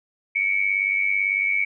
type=tone pair together; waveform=sine; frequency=2206 / 2304 Hz; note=C#7 / D7; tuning=-9 / -34 cents; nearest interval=minor second; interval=75 cents; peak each=-22 dBFS; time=0.35-1.65 s; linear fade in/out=10 ms; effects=none